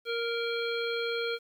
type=harmonic tone; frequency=466.1 Hz; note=A#4; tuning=in tune; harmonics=1 / 3 / 5 / 7 / 9; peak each=-31 / -36 / -38 / -39 / -41 dBFS; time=0.05-1.39 s; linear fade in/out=50 ms; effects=10-bit